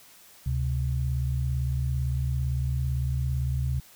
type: tone pair together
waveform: sine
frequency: 71.12 / 128.9 Hz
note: C#2 / C3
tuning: +45 / -26 cents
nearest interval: minor seventh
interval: 1029 cents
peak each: -27 dBFS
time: 0.46-3.8 s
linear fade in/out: 5 ms
effects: white hiss -53 dBFS RMS until 3.95 s